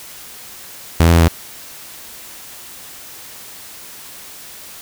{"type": "tone with pitch steps", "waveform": "sawtooth", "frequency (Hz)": [82.7, 84.4, 83.7, 82.6], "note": ["E2", "E2", "E2", "E2"], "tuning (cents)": [6, 41, 27, 4], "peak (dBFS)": -4, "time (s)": [1, 1.28], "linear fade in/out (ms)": 0, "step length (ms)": 70, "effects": ["white hiss -36 dBFS RMS until 4.81 s"]}